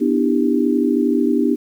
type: chord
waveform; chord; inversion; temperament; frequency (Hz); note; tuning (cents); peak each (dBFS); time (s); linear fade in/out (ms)
sine; E minor seventh; second; just; 247.2 / 296.7 / 329.6 / 395.6; B3 / D4 / E4 / G4; +2 / +18 / 0 / +16; -18 / -18 / -22 / -21; 0-1.56; 20
effects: 8-bit